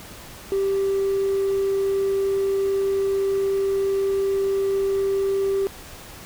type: tone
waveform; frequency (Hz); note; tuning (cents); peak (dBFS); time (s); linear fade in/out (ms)
triangle; 391.3; G4; -3; -16; 0.52-5.67; 0
effects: tanh soft clip ceiling -15 dBFS + pink hiss -41 dBFS RMS until 6.25 s